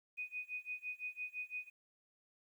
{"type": "tone with tremolo", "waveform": "sine", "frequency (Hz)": 2489, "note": "D#7", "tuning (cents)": 0, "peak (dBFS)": -38, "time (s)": [0.17, 1.7], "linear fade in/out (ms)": 20, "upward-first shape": "sine", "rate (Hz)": 5.9, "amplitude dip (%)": 95, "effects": ["12-bit"]}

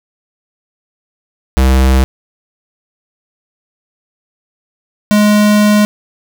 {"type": "tone pair in turn", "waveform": "square", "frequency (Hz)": [65.5, 209.1], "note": ["C2", "G#3"], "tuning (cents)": [2, 12], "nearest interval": "octave + minor sixth", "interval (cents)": 2010, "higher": "second", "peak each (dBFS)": -7, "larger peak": "neither", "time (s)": [[1.57, 2.04], [5.11, 5.85]], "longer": "second", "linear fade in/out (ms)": 0, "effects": []}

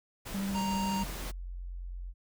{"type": "noise", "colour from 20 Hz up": "pink", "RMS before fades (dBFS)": -41, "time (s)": [0.25, 1.32], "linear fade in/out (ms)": 20}
{"type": "tone with vibrato", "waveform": "triangle", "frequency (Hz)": 196, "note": "G3", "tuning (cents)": 0, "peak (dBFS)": -29, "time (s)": [0.34, 1.04], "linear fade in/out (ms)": 5, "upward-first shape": "sine", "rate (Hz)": 14, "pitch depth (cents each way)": 19}
{"type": "harmonic tone", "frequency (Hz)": 932.3, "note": "A#5", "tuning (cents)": 0, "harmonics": [1, 3, 5, 7, 8], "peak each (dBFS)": [-33, -43, -47, -50, -51], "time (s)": [0.54, 1.04], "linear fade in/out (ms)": 20}
{"type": "tone", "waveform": "sine", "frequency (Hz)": 44.42, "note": "F1", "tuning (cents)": 30, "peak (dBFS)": -37, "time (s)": [0.96, 2.14], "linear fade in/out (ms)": 50}
{"effects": []}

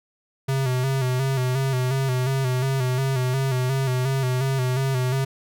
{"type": "tone with vibrato", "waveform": "square", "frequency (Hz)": 130.81, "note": "C3", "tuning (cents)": 0, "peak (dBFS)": -21, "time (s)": [0.48, 5.25], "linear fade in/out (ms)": 10, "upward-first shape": "square", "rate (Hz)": 2.8, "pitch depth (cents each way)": 51, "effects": []}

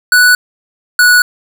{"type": "tone pair in turn", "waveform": "square", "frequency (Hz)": [1480, 1469.8], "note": ["F#6", "F#6"], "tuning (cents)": [0, -12], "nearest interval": "unison", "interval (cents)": 12, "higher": "first", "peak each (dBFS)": -5, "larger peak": "neither", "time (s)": [[0.12, 0.35], [0.99, 1.22]], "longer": "neither", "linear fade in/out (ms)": 2, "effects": []}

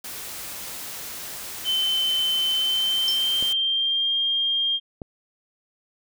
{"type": "noise", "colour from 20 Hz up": "white", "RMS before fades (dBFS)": -35, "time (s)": [0.04, 3.53], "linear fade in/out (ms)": 5}
{"type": "tone with pitch glide", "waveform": "sine", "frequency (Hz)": [3070, 3210], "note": ["G7", "G7"], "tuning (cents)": [-37, 40], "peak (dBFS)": -20, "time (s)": [1.64, 4.8], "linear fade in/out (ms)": 50, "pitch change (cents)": 77, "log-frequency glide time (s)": [2.56, 4.13]}
{"type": "tone with exponential decay", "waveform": "sine", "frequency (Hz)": 5340, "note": "E8", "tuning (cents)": 22, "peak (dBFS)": -21, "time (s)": [3.08, 3.25], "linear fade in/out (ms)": 0, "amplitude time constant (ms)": 36}
{"type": "clicks", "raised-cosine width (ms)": 2, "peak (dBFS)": [-23, -20], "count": 2, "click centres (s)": [3.426, 5.018]}
{"effects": []}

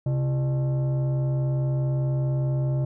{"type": "tone with frequency modulation", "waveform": "sine", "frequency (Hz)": 133.7, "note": "C3", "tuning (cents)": 38, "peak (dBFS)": -19, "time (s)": [0.06, 2.85], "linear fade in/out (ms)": 5, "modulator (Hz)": 470, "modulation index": 0.37, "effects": ["tanh soft clip ceiling -20 dBFS"]}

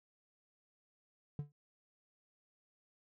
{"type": "tone with exponential decay", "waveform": "triangle", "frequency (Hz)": 145.8, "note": "D3", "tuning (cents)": -12, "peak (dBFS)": -32, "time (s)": [1.39, 1.52], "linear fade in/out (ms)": 2, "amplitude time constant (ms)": 27, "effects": []}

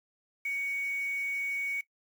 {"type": "tone with quantisation", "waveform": "sine", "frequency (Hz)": 2237, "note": "C#7", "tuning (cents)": 15, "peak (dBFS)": -30, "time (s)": [0.45, 1.81], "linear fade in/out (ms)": 5, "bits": 8, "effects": ["noise-tail reverb RT60 0.1 s tail -17 dB re dry"]}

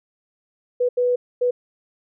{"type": "tone bursts at uneven times", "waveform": "sine", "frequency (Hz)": 492.7, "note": "B4", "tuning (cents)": -4, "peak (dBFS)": -16, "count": 3, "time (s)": [[0.8, 0.89], [0.97, 1.16], [1.41, 1.51]], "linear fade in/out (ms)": 10, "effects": []}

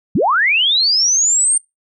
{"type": "linear sweep", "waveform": "sine", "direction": "up", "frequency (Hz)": [123.47, 8870], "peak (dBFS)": -11, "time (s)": [0.15, 1.58], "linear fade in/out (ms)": 5, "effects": ["noise-tail reverb RT60 0.2 s tail -25 dB re dry"]}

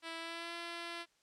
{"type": "tone with pitch glide", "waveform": "5% pulse", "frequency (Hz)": [329.6, 340.4], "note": ["E4", "F4"], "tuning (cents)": [0, -44], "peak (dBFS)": -30, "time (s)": [0.02, 1.06], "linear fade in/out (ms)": 50, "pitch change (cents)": 56, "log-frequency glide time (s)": [0.18, 0.54], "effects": ["white hiss -73 dBFS RMS until 1.22 s", "low-pass 7000 Hz 12 dB/octave"]}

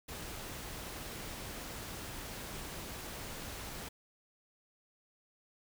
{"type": "noise", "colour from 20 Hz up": "pink", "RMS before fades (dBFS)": -44, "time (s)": [0.08, 3.89], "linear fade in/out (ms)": 10, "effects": []}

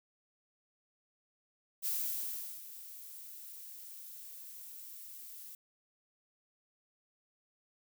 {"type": "noise with ADSR envelope", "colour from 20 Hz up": "violet", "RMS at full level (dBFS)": -34, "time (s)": [1.82, 5.55], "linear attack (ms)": 39, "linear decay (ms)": 750, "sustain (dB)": -15, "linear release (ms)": 3, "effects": []}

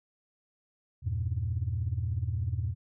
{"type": "chord", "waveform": "sine", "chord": "E diminished", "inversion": "none", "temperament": "just", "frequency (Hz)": [82.41, 98.89, 118.67], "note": ["E2", "G2", "Bb2"], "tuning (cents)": [0, 16, 31], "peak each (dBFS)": -32, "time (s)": [1.02, 2.75], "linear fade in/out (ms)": 50, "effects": ["tanh soft clip ceiling -21 dBFS"]}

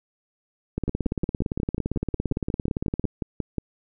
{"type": "two click trains", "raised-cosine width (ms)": 3, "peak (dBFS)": [-12, -13], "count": [41, 16], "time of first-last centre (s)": [[0.78, 3.053], [0.88, 3.583]], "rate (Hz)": [17.6, 5.55], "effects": []}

